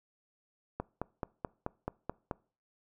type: click train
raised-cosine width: 1 ms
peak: -20 dBFS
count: 8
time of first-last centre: 0.8-2.312 s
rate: 4.63 Hz
effects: noise-tail reverb RT60 0.4 s tail -23 dB re dry